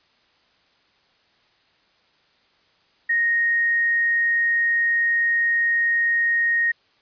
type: tone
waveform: sine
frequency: 1864.7 Hz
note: A#6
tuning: in tune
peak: -17 dBFS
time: 3.09-6.72 s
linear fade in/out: 10 ms
effects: white hiss -61 dBFS RMS until 7.01 s + resampled to 11025 Hz